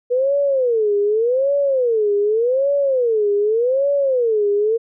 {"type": "tone with vibrato", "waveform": "sine", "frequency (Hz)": 480.6, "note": "B4", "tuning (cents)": -47, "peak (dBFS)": -14, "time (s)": [0.1, 4.78], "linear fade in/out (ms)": 20, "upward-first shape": "sine", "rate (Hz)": 0.85, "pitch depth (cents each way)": 290, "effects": []}